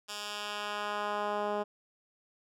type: tone with band-pass filter sweep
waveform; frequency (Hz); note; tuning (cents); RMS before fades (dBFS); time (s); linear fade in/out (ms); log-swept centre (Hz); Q
10% pulse; 207.3; G#3; -3; -35; 0.08-1.64; 20; 5200 to 520; 0.83
effects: none